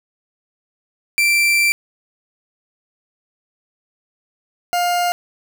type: tone pair in turn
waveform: 40% pulse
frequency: 2349 / 705.5 Hz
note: D7 / F5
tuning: 0 / +17 cents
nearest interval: octave + major sixth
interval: 2083 cents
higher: first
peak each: -12 / -15 dBFS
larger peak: first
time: 1.18-1.72 / 4.73-5.12 s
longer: first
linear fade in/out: 0 ms
effects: none